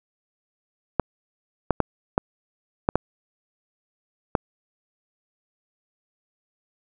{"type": "clicks", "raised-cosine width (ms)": 1, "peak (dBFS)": -4, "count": 7, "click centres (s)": [0.997, 1.707, 1.803, 2.179, 2.889, 2.956, 4.352], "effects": []}